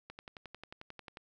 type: click train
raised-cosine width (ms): 0.3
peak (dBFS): -30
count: 13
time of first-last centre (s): 0.1-1.171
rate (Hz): 11.2
effects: none